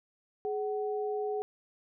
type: tone pair together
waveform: sine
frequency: 420.3 / 750.2 Hz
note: G#4 / F#5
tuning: +21 / +24 cents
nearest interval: minor seventh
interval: 1003 cents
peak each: -31 / -37 dBFS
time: 0.45-1.42 s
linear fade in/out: 0 ms
effects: none